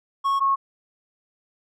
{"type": "tone pair in turn", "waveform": ["triangle", "sine"], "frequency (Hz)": [1100, 1093.8], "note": ["C#6", "C#6"], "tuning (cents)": [-14, -23], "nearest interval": "unison", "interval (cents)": 9, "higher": "first", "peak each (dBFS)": -17, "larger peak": "neither", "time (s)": [[0.24, 0.4], [0.4, 0.56]], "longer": "neither", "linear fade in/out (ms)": 20, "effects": []}